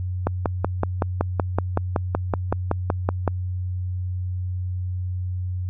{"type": "click train", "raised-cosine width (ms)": 1, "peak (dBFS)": -6, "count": 17, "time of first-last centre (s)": [0.27, 3.278], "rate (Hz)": 5.32, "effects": ["added 91 Hz sine -24 dBFS peak until 5.69 s"]}